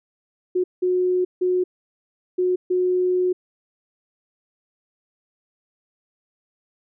sine tone bursts at uneven times, 364.2 Hz, F#4, 27 cents flat, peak -17 dBFS, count 5, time 0.55-0.64 / 0.82-1.25 / 1.41-1.64 / 2.38-2.56 / 2.7-3.33 s, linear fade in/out 10 ms, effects none

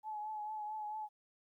sine tone with vibrato, 853 Hz, G#5, 46 cents sharp, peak -39 dBFS, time 0.03-1.09 s, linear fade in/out 50 ms, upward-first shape triangle, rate 4.5 Hz, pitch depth 38 cents each way, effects 13-bit

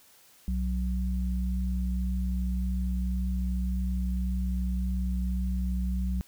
sine tone pair together, 62.27 / 185 Hz, B1 / F#3, +15 / 0 cents, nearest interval octave + perfect fifth, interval 1885 cents, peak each -27 / -32 dBFS, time 0.48-6.21 s, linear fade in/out 0 ms, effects white hiss -58 dBFS RMS until 6.27 s

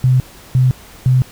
sine tone bursts, 128.4 Hz, C3, 32 cents flat, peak -8 dBFS, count 3, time 0.04-1.22 s, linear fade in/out 0 ms, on 160 ms, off 350 ms, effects pink hiss -40 dBFS RMS until 1.31 s

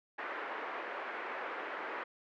white band-pass noise, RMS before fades -41 dBFS, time 0.18-2.04 s, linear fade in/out 10 ms, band 340 to 1900 Hz, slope 24 dB/octave, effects none

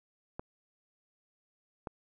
clicks, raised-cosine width 1 ms, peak -24 dBFS, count 2, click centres 0.395 / 1.872 s, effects none

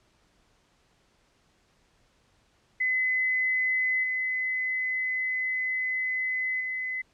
sine tone with level steps, 2026 Hz, B6, 44 cents sharp, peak -23 / -26 / -29 dBFS, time 2.8-7.02 s, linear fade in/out 10 ms, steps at 4.03 / 6.6 s, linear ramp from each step 10 ms, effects pink hiss -66 dBFS RMS until 7.13 s + low-pass 7000 Hz 12 dB/octave

